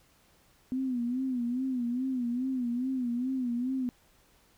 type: tone with vibrato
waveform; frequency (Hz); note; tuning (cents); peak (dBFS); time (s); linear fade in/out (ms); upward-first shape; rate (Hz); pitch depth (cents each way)
sine; 250.5; B3; +25; -28; 0.72-3.89; 0; sine; 2.4; 99
effects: pink hiss -64 dBFS RMS until 4.57 s